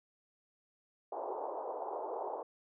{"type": "band-pass noise", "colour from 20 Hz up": "white", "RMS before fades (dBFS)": -40, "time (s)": [1.12, 2.43], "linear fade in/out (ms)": 5, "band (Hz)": [360, 950], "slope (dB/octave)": 48, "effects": []}